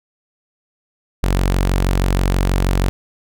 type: tone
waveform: sawtooth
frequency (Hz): 46.25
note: F#1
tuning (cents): 0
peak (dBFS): -10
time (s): 1.23-2.89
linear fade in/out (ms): 0
effects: none